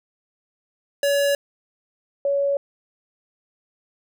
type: tone pair in turn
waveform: square / sine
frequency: 566 / 561.4 Hz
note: C#5 / C#5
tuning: +36 / +22 cents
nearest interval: unison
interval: 14 cents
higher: first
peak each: -18 dBFS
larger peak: neither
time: 1.03-1.35 / 2.25-2.57 s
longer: neither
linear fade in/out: 2 ms
effects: none